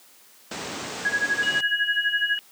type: low-pass noise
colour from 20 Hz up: pink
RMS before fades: -32 dBFS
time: 0.51-1.61 s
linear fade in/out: 5 ms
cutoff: 8500 Hz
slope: 96 dB/octave
type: tone with tremolo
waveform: sine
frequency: 1661.2 Hz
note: G#6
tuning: in tune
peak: -18 dBFS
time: 1.05-2.38 s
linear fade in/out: 2 ms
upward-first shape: sine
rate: 12 Hz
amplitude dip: 90%
type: tone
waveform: sine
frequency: 2900 Hz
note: F#7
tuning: 35 cents flat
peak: -27 dBFS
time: 1.43-2.39 s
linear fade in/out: 0 ms
effects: white hiss -53 dBFS RMS until 2.51 s + high-pass 200 Hz 12 dB/octave